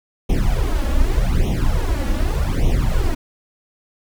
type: noise with flanger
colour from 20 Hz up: brown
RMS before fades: -17 dBFS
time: 0.29-3.15 s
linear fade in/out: 10 ms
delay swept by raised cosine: 0.32 to 3.62 ms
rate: 0.84 Hz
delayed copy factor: +1
effects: none